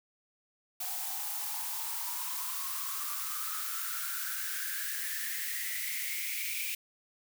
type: noise with high-pass filter sweep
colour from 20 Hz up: blue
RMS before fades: -36 dBFS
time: 0.8-6.75 s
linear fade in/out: 5 ms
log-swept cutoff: 740 to 2400 Hz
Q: 9.5
effects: none